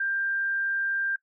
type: tone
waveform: sine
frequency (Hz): 1588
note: G6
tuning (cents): +22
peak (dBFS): -25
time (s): 0-1.16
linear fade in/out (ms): 5
effects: noise-tail reverb RT60 0.1 s tail -18 dB re dry